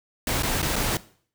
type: noise with dropouts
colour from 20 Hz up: pink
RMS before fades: -25 dBFS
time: 0.27-0.97 s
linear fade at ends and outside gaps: 2 ms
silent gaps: 0.424-0.432 / 0.619-0.627 / 0.758-0.762 s
effects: noise-tail reverb RT60 0.5 s tail -18 dB re dry